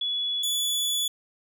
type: tone pair in turn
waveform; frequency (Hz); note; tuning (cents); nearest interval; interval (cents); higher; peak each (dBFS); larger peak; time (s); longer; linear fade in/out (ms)
sine / sawtooth; 3400 / 3434; G#7 / A7; +40 / -43; unison; 17; second; -25 / -21; second; 0.01-0.43 / 0.43-1.08; second; 5
effects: none